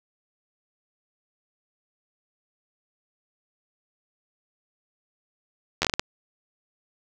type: slowing click train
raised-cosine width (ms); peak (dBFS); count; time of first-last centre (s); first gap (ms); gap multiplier
0.2; -5; 7; 5.82-5.995; 11; 1.39
effects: none